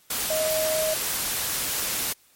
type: tone in noise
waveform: sine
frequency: 628 Hz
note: D#5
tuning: 16 cents sharp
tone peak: -23 dBFS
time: 0.3-0.94 s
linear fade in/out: 5 ms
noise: white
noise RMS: -27 dBFS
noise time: 0.1-2.13 s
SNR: +1 dB
effects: white hiss -59 dBFS RMS until 2.35 s + MP3 64 kbps